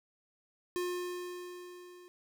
square tone with level ramp, 357 Hz, F4, 38 cents sharp, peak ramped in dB -32 to -53 dBFS, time 0.76-2.08 s, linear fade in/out 0 ms, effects none

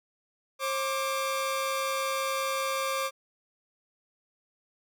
sawtooth tone pair together, 536 / 1177.2 Hz, C5 / D6, +42 / +4 cents, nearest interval octave + major second, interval 1362 cents, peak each -27 dBFS, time 0.59-3.11 s, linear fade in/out 50 ms, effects none

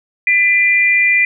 sine tone pair together, 2000 / 2385 Hz, B6 / D7, +21 / +26 cents, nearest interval minor third, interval 305 cents, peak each -12 dBFS, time 0.27-1.25 s, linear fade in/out 2 ms, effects none

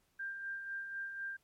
sine tone with tremolo, 1589 Hz, G6, 23 cents sharp, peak -37 dBFS, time 0.19-1.37 s, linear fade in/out 10 ms, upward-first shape sine, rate 4 Hz, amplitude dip 45%, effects pink hiss -75 dBFS RMS until 1.43 s + MP3 64 kbps

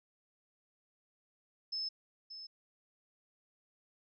sine tone with echo, 5230 Hz, E8, 15 cents flat, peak -35 dBFS, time 1.72-1.89 s, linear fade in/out 10 ms, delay 580 ms, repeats 1, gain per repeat -10 dB, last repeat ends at 2.47 s, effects none

